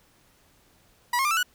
30% pulse tone with pitch steps, 970 / 1076.3 / 1194.2 / 1325.1 / 1470.2 Hz, B5 / C6 / D6 / E6 / F#6, -31 / +49 / +29 / +9 / -11 cents, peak -19 dBFS, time 1.13-1.43 s, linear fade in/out 5 ms, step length 60 ms, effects pink hiss -61 dBFS RMS until 1.54 s

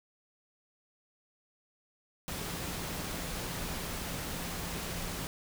sine tone in noise, 171.6 Hz, F3, 30 cents flat, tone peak -46 dBFS, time 2.28-5.27 s, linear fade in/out 0 ms, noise pink, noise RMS -38 dBFS, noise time 2.28-5.27 s, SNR -11 dB, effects none

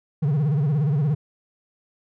triangle tone with vibrato, 146.4 Hz, D3, 5 cents flat, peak -16 dBFS, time 0.22-1.15 s, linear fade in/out 10 ms, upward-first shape sine, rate 17 Hz, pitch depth 160 cents each way, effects none

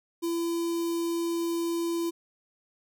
square tone with notch filter, 337.3 Hz, E4, 40 cents sharp, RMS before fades -29 dBFS, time 0.22-2.11 s, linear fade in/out 20 ms, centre 1800 Hz, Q 0.6, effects none

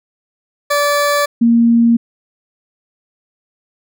20% pulse / sine tone pair in turn, 579 / 233.1 Hz, D5 / A#3, -25 / 0 cents, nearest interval octave + major third, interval 1575 cents, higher first, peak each -7 dBFS, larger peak neither, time 0.7-1.26 / 1.41-1.97 s, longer neither, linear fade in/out 10 ms, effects none

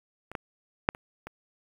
clicks, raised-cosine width 0.5 ms, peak -26 / -17 / -6 / -27 / -24 dBFS, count 5, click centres 0.316 / 0.352 / 0.889 / 0.949 / 1.27 s, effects 8-bit

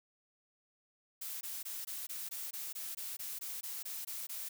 blue noise bursts, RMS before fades -42 dBFS, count 15, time 1.21-4.49 s, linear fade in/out 10 ms, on 200 ms, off 20 ms, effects none

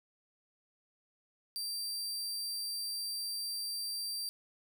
sawtooth tone, 4699 Hz, D8, in tune, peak -33 dBFS, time 1.56-4.29 s, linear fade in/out 0 ms, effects none

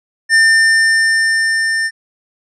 square tone with level ramp, 1800 Hz, A6, 39 cents sharp, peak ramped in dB -7 to -15 dBFS, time 0.29-1.91 s, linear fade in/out 50 ms, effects resampled to 22050 Hz

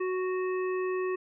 harmonic tone, 370 Hz, F#4, in tune, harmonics 1 / 3 / 5 / 7, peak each -28 / -38 / -42 / -45 dBFS, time 0-1.16 s, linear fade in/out 10 ms, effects none

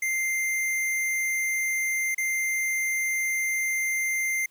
square tone with dropouts, 2093 Hz, C7, in tune, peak -25 dBFS, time 0.02-4.46 s, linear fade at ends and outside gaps 5 ms, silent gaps 2.147-2.179 s, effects white hiss -64 dBFS RMS until 4.5 s

